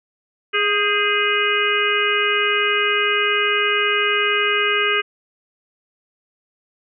harmonic tone with a mistuned harmonic, 414.7 Hz, G#4, 3 cents flat, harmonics 1 / 3 / 4 / 5 / 6 / 7, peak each -23 / -23 / -23 / -23 / -23 / -23 dBFS, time 0.53-5.02 s, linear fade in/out 20 ms, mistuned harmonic 4, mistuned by -65 cents, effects none

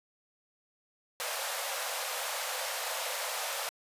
pink high-pass noise, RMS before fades -35 dBFS, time 1.2-3.69 s, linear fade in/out 0 ms, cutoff 490 Hz, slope 96 dB/octave, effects resampled to 32000 Hz

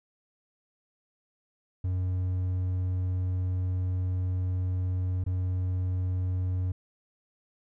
triangle tone with dropouts, 91.7 Hz, F#2, 15 cents flat, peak -24 dBFS, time 1.84-6.72 s, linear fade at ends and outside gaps 5 ms, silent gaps 5.24-5.263 s, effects none

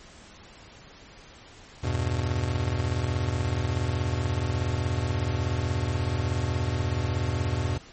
square chord, E minor, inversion none, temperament just, 82.41 / 98.89 / 123.61 Hz, E2 / G2 / B2, 0 / +16 / +2 cents, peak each -30 dBFS, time 1.83-7.78 s, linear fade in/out 10 ms, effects pink hiss -49 dBFS RMS until 7.92 s + MP3 32 kbps

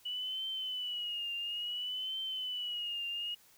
sine tone with vibrato, 2944 Hz, F#7, 9 cents flat, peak -35 dBFS, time 0.05-3.35 s, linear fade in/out 10 ms, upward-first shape triangle, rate 0.58 Hz, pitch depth 96 cents each way, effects white hiss -63 dBFS RMS until 3.57 s

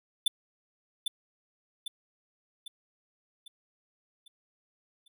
square tone with echo, 3520 Hz, A7, in tune, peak -22 dBFS, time 0.26-0.28 s, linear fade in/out 5 ms, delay 800 ms, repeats 6, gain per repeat -6 dB, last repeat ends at 5.08 s, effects none

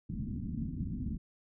white low-pass noise, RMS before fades -37 dBFS, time 0.09-1.18 s, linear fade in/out 10 ms, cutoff 260 Hz, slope 48 dB/octave, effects none

